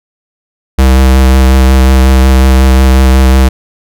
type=tone with vibrato; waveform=square; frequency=65.41 Hz; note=C2; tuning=in tune; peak=-3 dBFS; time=0.78-3.49 s; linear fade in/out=10 ms; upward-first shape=sine; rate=5.5 Hz; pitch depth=18 cents each way; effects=none